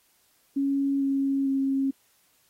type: tone with pitch steps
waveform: sine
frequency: 276.8 / 273.8 / 270.8 Hz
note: C#4 / C#4 / C#4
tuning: -2 / -21 / -40 cents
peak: -22 dBFS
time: 0.56-1.91 s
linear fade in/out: 10 ms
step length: 450 ms
effects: white hiss -65 dBFS RMS until 2.49 s + AAC 48 kbps